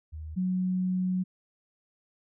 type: tone pair in turn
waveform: sine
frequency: 78 / 184.13 Hz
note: D#2 / F#3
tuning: +5 / -8 cents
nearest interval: octave + minor third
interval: 1487 cents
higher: second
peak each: -36 / -25 dBFS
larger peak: second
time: 0.12-0.36 / 0.36-1.24 s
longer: second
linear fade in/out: 20 ms
effects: none